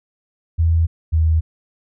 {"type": "tone pair in turn", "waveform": "sine", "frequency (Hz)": [82.41, 80.06], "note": ["E2", "D#2"], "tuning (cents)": [0, 50], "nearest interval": "minor second", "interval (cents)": 50, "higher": "first", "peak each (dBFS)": -12, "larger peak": "neither", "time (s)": [[0.58, 0.87], [1.12, 1.41]], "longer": "neither", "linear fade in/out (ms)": 20, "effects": []}